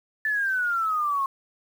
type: exponential sweep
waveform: sine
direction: down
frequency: 1760 to 1074 Hz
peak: -22 dBFS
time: 0.25-1.26 s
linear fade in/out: 2 ms
effects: 8-bit